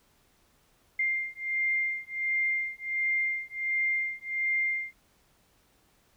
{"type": "beating tone pair", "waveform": "sine", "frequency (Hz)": [2104, 2105.4], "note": ["C7", "C7"], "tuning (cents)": [9, 10], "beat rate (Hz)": 1.4, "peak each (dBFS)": -30, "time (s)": [0.99, 4.93], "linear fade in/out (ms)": 5, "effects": ["pink hiss -66 dBFS RMS until 6.16 s"]}